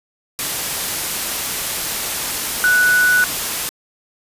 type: tone in noise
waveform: sine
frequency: 1480 Hz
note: F#6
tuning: in tune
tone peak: -11 dBFS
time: 2.64-3.24 s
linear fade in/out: 0 ms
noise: white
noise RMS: -22 dBFS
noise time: 0.39-3.69 s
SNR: +8 dB
effects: resampled to 32000 Hz